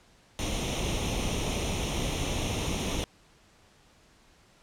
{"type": "noise with comb filter", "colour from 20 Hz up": "pink", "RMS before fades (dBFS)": -30, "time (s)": [0.39, 3.04], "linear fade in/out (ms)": 0, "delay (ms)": 0.32, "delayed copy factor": 0.7, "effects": ["pink hiss -60 dBFS RMS until 4.62 s", "low-pass 8000 Hz 12 dB/octave"]}